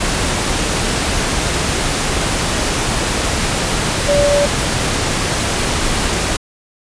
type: tone in noise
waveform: sine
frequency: 576 Hz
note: D5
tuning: 34 cents flat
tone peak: -11 dBFS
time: 4.08-4.46 s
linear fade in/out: 10 ms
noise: pink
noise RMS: -17 dBFS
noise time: 0-6.37 s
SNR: +3 dB
effects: resampled to 22050 Hz